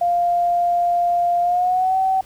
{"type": "tone with pitch glide", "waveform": "sine", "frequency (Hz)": [698.5, 761.7], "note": ["F5", "G5"], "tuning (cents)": [0, -50], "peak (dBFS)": -15, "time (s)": [0.01, 2.21], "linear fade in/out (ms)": 5, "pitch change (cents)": 150, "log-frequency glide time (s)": [1.41, 1.98], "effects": ["pink hiss -48 dBFS RMS until 2.25 s"]}